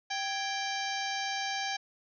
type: harmonic tone with a mistuned harmonic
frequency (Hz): 784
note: G5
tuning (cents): 0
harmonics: 1 / 2 / 3 / 4 / 5 / 6 / 7 / 8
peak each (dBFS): -35 / -38 / -40 / -41 / -42 / -43 / -43 / -44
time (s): 0.1-1.77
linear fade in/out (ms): 10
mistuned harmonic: 2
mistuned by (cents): +100
effects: none